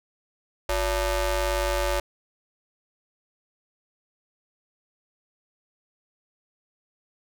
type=ring-modulated tone; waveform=sawtooth; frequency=310.2 Hz; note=D#4; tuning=5 cents flat; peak=-16 dBFS; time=0.69-2 s; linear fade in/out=5 ms; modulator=261 Hz; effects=none